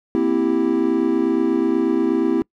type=chord; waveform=triangle; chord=C dominant seventh; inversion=third; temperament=equal; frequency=233.1 / 261.6 / 329.6 / 392 Hz; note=Bb3 / C4 / E4 / G4; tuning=0 / 0 / 0 / 0 cents; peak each=-23 / -19 / -17 / -21 dBFS; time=0.15-2.42 s; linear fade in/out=0 ms; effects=noise-tail reverb RT60 0.1 s tail -25 dB re dry